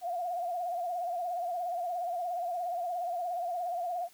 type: tone with vibrato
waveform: sine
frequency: 703 Hz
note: F5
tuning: 11 cents sharp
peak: -31 dBFS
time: 0.01-4.09 s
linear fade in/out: 50 ms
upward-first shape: sine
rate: 17 Hz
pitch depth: 73 cents each way
effects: white hiss -60 dBFS RMS until 4.13 s